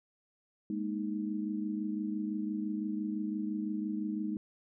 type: chord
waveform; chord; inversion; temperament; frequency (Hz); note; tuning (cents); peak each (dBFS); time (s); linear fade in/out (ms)
sine; Ab suspended second; none; just; 207.7 / 233.6 / 311.5; Ab3 / Bb3 / Eb4; 0 / +4 / +2; -35 / -40 / -36; 0.7-4.37; 2
effects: none